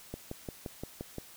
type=click train; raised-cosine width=2 ms; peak=-24 dBFS; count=7; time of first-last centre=0.14-1.183 s; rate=5.75 Hz; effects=white hiss -53 dBFS RMS until 1.36 s